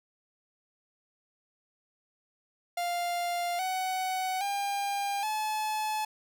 45% pulse tone with pitch steps, 698.5 / 748.6 / 802.4 / 860 Hz, F5 / F#5 / G5 / A5, 0 / +20 / +40 / -40 cents, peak -29 dBFS, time 2.77-6.05 s, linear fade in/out 5 ms, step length 820 ms, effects none

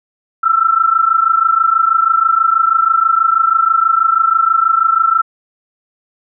sine tone pair together, 1320.8 / 1347 Hz, E6 / E6, +3 / +37 cents, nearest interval unison, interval 34 cents, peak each -12 dBFS, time 0.43-5.22 s, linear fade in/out 10 ms, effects none

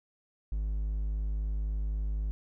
triangle tone, 51.91 Hz, G#1, in tune, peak -27 dBFS, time 0.52-2.31 s, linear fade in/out 0 ms, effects none

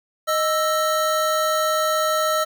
square tone pair together, 622.3 / 1319.7 Hz, D#5 / E6, 0 / +2 cents, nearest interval octave + minor second, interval 1302 cents, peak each -22 / -22 dBFS, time 0.27-2.45 s, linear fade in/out 20 ms, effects none

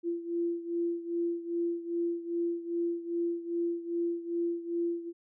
sine beating tone pair, 340.6 / 343.1 Hz, F4 / F4, -43 / -31 cents, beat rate 2.5 Hz, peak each -31 / -35 dBFS, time 0.03-5.13 s, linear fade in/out 50 ms, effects none

